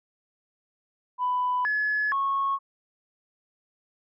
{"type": "tone with pitch steps", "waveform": "sine", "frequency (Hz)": [995, 1705, 1098], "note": ["B5", "G#6", "C#6"], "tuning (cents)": [13, 45, -17], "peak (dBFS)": -22, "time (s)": [1.18, 2.59], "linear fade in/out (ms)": 50, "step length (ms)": 470, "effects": ["tanh soft clip ceiling -18 dBFS"]}